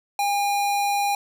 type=tone; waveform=square; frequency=810 Hz; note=G#5; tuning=43 cents flat; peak=-21 dBFS; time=0.19-1.15 s; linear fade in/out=2 ms; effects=none